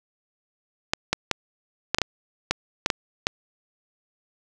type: clicks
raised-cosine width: 0.2 ms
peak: -3 dBFS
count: 10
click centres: 0.935 / 1.13 / 1.313 / 1.946 / 1.985 / 2.017 / 2.51 / 2.861 / 2.902 / 3.269 s
effects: none